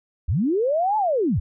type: linear two-way sweep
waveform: sine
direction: up then down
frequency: 56 to 880 to 56 Hz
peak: -18 dBFS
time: 0.28-1.4 s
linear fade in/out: 10 ms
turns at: 0.97 s
effects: none